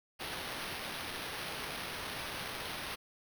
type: noise with sample-and-hold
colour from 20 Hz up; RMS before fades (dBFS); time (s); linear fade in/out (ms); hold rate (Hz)
white; -41; 0.19-2.96; 20; 7350
effects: none